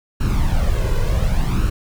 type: noise with flanger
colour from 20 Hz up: brown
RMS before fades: -17 dBFS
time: 0.2-1.7 s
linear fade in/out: 10 ms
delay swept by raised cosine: 0.72 to 2.02 ms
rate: 0.68 Hz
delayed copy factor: +0.65
effects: none